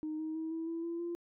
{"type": "tone with pitch steps", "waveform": "sine", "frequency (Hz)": [309.5, 314.9, 320.4, 326, 331.7, 337.5, 343.4], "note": ["D#4", "D#4", "E4", "E4", "E4", "E4", "F4"], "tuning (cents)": [-9, 21, -49, -19, 11, 41, -29], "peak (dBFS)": -34, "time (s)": [0.03, 1.15], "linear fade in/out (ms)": 0, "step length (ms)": 160, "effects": ["tanh soft clip ceiling -31 dBFS"]}